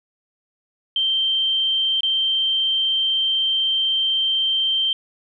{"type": "tone with dropouts", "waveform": "sine", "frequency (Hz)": 3136, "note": "G7", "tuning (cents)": 0, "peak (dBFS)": -17, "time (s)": [0.96, 4.93], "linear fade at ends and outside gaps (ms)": 2, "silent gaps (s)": [2.007, 2.032], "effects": []}